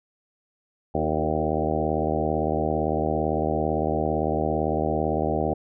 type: harmonic tone with a mistuned harmonic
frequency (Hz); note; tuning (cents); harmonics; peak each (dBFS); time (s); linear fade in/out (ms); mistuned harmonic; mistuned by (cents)
77.78; D#2; 0; 1 / 2 / 3 / 4 / 5 / 6 / 7 / 8 / 9 / 10; -31 / -31 / -31 / -31 / -31 / -31 / -31 / -31 / -31 / -31; 0.94-5.54; 10; 5; -23
effects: none